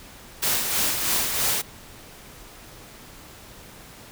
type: noise with tremolo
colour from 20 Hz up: white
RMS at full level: -22 dBFS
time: 0.42-1.62 s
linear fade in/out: 10 ms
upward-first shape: sine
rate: 3.1 Hz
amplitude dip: 45%
effects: pink hiss -45 dBFS RMS until 4.11 s